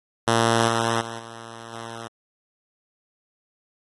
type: tone with level steps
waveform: 5% pulse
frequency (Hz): 115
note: A#2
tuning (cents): -23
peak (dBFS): -6 / -10 / -21 / -27 / -23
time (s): 0.27-2.08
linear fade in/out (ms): 10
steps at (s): 0.67 / 1 / 1.18 / 1.72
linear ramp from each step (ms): 20
effects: AAC 32 kbps